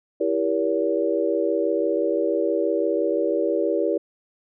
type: chord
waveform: sine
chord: E diminished seventh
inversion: none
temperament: just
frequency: 329.6 / 395.6 / 474.7 / 569.6 Hz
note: E4 / G4 / Bb4 / Db5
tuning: 0 / +16 / +31 / +47 cents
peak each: -25 dBFS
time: 0.2-3.98 s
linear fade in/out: 10 ms
effects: none